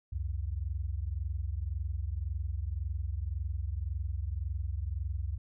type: tone pair together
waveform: sine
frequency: 65.45 / 87.3 Hz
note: C2 / F2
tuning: +1 / 0 cents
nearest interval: perfect fourth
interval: 499 cents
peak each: -34 / -35 dBFS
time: 0.12-5.38 s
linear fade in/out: 10 ms
effects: none